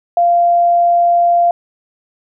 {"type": "tone", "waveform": "sine", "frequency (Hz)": 693, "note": "F5", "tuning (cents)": -14, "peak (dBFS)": -8, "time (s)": [0.17, 1.51], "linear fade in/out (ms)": 2, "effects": []}